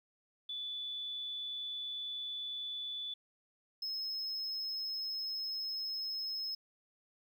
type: tone pair in turn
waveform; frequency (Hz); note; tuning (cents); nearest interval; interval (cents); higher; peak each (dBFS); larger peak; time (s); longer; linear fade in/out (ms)
sine / triangle; 3471 / 5172; A7 / E8; -24 / -34; perfect fifth; 690; second; -38 / -35; second; 0.49-3.14 / 3.82-6.55; second; 5
effects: 12-bit